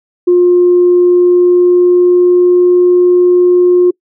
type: tone with pitch glide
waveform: sine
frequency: 355.3 to 357.4 Hz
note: F4 to F4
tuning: +30 to +40 cents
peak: -3 dBFS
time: 0.27-3.91 s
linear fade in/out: 10 ms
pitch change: +10 cents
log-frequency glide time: 1-2.79 s
effects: noise-tail reverb RT60 0.1 s tail -26 dB re dry + tanh soft clip ceiling 0 dBFS